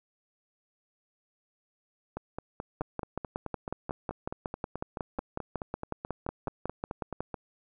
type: two click trains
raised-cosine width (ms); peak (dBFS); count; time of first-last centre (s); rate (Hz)
1; -18 / -21; 25 / 25; 2.81-7.206 / 2.17-7.342; 5.46 / 4.64
effects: none